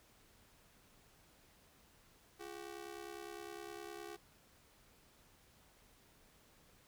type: ring-modulated tone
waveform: sawtooth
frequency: 380 Hz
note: F#4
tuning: 46 cents sharp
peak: -40 dBFS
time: 2.39-4.17 s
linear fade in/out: 20 ms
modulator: 34.9 Hz
effects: pink hiss -67 dBFS RMS until 6.87 s